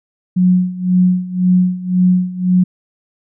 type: tone with tremolo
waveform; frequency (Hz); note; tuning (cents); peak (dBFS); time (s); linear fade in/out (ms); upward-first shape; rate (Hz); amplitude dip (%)
sine; 182; F#3; -28; -7; 0.36-2.64; 10; sine; 1.9; 85
effects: none